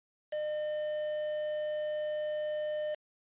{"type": "tone with quantisation", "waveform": "triangle", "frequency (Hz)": 606, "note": "D#5", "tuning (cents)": -46, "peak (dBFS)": -30, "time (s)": [0.32, 2.95], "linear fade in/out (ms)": 10, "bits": 7, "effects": ["resampled to 8000 Hz"]}